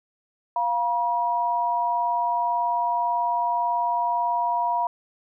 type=tone pair together; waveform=sine; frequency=698.2 / 960 Hz; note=F5 / B5; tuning=-1 / -49 cents; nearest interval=tritone; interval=552 cents; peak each=-26 / -22 dBFS; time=0.56-4.87 s; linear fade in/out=2 ms; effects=none

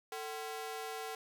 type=ring-modulated tone; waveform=sawtooth; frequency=604 Hz; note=D5; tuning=48 cents sharp; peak=-33 dBFS; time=0.12-1.15 s; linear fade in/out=2 ms; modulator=160 Hz; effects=none

